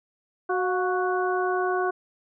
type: harmonic tone with a mistuned harmonic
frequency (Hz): 370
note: F#4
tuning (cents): 0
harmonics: 1 / 2 / 3 / 4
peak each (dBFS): -25 / -28 / -30 / -31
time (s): 0.49-1.91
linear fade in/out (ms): 10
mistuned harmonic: 2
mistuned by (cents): -49
effects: none